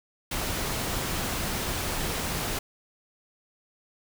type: noise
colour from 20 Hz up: pink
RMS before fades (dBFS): -30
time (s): 0.31-2.59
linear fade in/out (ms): 5
effects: none